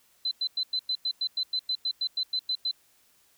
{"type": "tone bursts", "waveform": "sine", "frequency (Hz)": 4042, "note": "B7", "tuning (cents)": 39, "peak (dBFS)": -25, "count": 16, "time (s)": [0.25, 2.713], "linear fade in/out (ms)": 5, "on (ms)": 63, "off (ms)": 97, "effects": ["white hiss -64 dBFS RMS until 3.37 s"]}